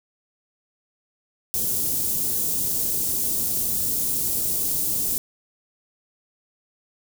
white band-stop noise, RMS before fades -24 dBFS, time 1.54-5.18 s, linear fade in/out 0 ms, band 340 to 8200 Hz, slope 12 dB/octave, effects none

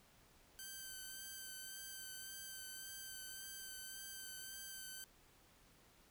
5% pulse tone with vibrato, 1548 Hz, G6, 22 cents flat, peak -38 dBFS, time 0.59-5.04 s, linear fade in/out 0 ms, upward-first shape sine, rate 1.8 Hz, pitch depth 18 cents each way, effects pink hiss -68 dBFS RMS until 6.1 s

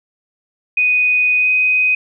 sine tone with pitch glide, 2489 to 2506 Hz, D#7 to D#7, 0 to +12 cents, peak -11 dBFS, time 0.77-1.95 s, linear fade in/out 5 ms, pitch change +12 cents, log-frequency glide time 1.38-1.49 s, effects none

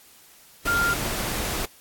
sine tone in noise, 1396 Hz, F6, 1 cent flat, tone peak -20 dBFS, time 0.67-0.94 s, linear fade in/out 10 ms, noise pink, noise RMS -28 dBFS, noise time 0.65-1.66 s, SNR +5 dB, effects white hiss -52 dBFS RMS until 1.8 s + AAC 64 kbps

